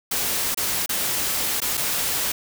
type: noise with dropouts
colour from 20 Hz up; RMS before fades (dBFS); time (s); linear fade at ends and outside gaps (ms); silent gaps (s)
white; -24; 0.11-2.32; 5; 0.546-0.573 / 0.861-0.892 / 1.603-1.617 / 1.772-1.775
effects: none